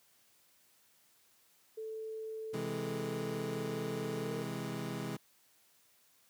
sine tone with pitch glide, 440 to 453.9 Hz, A4 to A#4, 0 to -46 cents, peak -39 dBFS, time 1.77-4.43 s, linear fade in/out 10 ms, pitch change +54 cents, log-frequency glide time 4.24-4.31 s
25% pulse chord, C augmented, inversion none, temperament equal, 130.81 / 164.81 / 207.7 Hz, C3 / E3 / G#3, 0 / 0 / 0 cents, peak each -38 dBFS, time 2.53-5.17 s, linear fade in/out 10 ms
effects white hiss -68 dBFS RMS until 6.29 s + high-pass 80 Hz 12 dB/octave

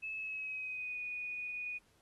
sine tone with pitch glide, 2600 to 2470 Hz, E7 to D#7, -24 to -13 cents, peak -38 dBFS, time 0.02-1.79 s, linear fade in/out 20 ms, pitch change -89 cents, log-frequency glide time 0.15-1.01 s, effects pink hiss -71 dBFS RMS until 2.01 s + AAC 32 kbps

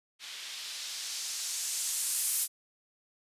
violet noise with low-pass filter sweep, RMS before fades -35 dBFS, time 0.19-2.48 s, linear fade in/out 50 ms, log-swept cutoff 3000 to 11000 Hz, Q 1.2, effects resampled to 32000 Hz

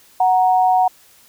sine tone pair together, 740 / 934.5 Hz, F#5 / A#5, 0 / +4 cents, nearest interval major third, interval 404 cents, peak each -12 / -19 dBFS, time 0.2-0.88 s, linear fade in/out 5 ms, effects white hiss -50 dBFS RMS until 1.28 s

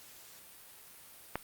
click, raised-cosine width 0.5 ms, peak -17 dBFS, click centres 1.356 s, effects white hiss -54 dBFS RMS until 1.43 s + Opus 48 kbps

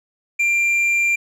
sine tone with tanh clipping, 2377 Hz, D7, 20 cents sharp, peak -16 dBFS, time 0.39-1.16 s, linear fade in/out 10 ms, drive 5 dB, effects none

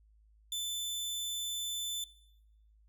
sawtooth tone, 3520 Hz, A7, in tune, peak -31 dBFS, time 0.52-2.04 s, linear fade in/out 2 ms, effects noise-tail reverb RT60 0.9 s tail -21 dB re dry + added 53 Hz sine -61 dBFS peak until 2.88 s

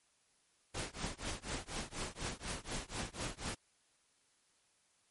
pink noise with tremolo, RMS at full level -38 dBFS, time 0.74-3.55 s, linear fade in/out 10 ms, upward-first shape triangle, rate 4.1 Hz, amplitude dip 100%, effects white hiss -73 dBFS RMS until 5.1 s + MP3 48 kbps

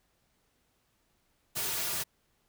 white noise with comb filter, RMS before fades -33 dBFS, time 1.55-2.04 s, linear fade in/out 20 ms, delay 3.8 ms, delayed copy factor -0.6, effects pink hiss -73 dBFS RMS until 2.48 s

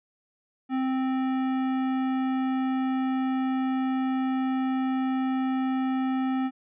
sine tone with tanh clipping, 261.6 Hz, C4, in tune, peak -26 dBFS, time 0.69-6.51 s, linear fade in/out 50 ms, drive 17 dB, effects resampled to 8000 Hz

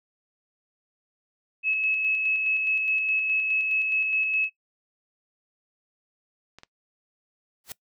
sine tone with tremolo, 2583 Hz, E7, 36 cents flat, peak -21 dBFS, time 1.63-4.5 s, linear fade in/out 50 ms, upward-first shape square, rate 4.8 Hz, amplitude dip 30%
clicks, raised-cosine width 0.2 ms, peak -27 dBFS, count 2, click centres 6.586 / 6.634 s
white noise with exponential growth, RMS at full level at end -32 dBFS, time 7.64-7.72 s, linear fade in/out 1 ms, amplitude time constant 17 ms
effects noise-tail reverb RT60 0.1 s tail -21 dB re dry

